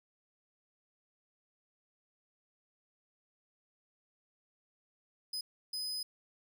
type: tone bursts at uneven times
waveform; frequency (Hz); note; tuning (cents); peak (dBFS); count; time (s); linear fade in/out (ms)
40% pulse; 5020; D#8; +15; -35; 2; 5.33-5.41 / 5.73-6.03; 5
effects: none